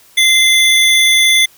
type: tone pair together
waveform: square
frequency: 2073 / 3472 Hz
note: C7 / A7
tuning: -17 / -24 cents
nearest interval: major sixth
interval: 893 cents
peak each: -11 dBFS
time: 0.17-1.46 s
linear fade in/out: 10 ms
effects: white hiss -46 dBFS RMS until 1.57 s